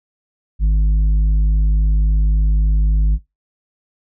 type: tone with tanh clipping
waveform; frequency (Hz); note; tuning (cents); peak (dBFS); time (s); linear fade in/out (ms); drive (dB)
triangle; 51.8; G#1; -4; -12; 0.59-3.19; 50; 10
effects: noise-tail reverb RT60 0.2 s tail -21 dB re dry